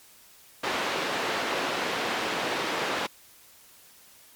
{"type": "band-pass noise", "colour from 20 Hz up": "pink", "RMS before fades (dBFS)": -29, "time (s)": [0.63, 3.07], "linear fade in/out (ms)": 10, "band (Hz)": [370, 3600], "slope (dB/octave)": 12, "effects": ["white hiss -54 dBFS RMS until 4.35 s", "MP3 96 kbps"]}